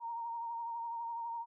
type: tone with vibrato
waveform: sine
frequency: 930 Hz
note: A#5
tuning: 4 cents flat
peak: -37 dBFS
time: 0-1.46 s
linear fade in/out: 50 ms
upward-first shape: triangle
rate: 12 Hz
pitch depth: 34 cents each way
effects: none